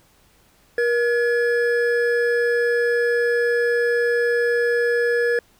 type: tone pair together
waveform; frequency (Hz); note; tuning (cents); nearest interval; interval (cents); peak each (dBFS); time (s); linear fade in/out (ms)
triangle; 476.2 / 1700; A#4 / G#6; +37 / +40; octave + minor seventh; 2203; -16 / -21; 0.78-5.39; 2
effects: pink hiss -57 dBFS RMS until 5.59 s